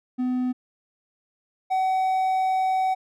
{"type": "tone pair in turn", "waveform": "triangle", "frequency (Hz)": [251.9, 754.8], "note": ["B3", "F#5"], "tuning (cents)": [34, 34], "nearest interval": "octave + perfect fifth", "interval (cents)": 1900, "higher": "second", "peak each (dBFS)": [-20, -18], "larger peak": "second", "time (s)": [[0.18, 0.53], [1.7, 2.95]], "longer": "second", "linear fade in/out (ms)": 20, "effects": []}